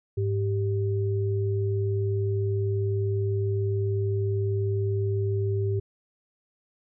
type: tone pair together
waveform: sine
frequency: 103.23 / 390.8 Hz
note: G#2 / G4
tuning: -10 / -5 cents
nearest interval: octave + major seventh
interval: 2305 cents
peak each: -24 / -29 dBFS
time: 0.17-5.8 s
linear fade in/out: 10 ms
effects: none